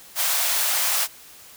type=high-pass noise; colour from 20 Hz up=white; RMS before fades=-22 dBFS; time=0.15-1.08 s; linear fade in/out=50 ms; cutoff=560 Hz; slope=48 dB/octave; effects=white hiss -46 dBFS RMS until 1.56 s